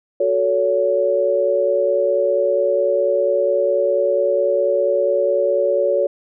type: chord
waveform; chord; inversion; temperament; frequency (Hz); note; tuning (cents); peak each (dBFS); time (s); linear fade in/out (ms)
sine; F# minor; none; equal with one note detuned; 370 / 440 / 564.4; F#4 / A4 / C#5; 0 / 0 / +31; -22 / -21 / -16; 0.2-6.07; 5
effects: none